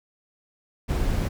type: noise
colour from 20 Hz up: brown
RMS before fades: -24 dBFS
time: 0.88-1.29 s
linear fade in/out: 20 ms
effects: none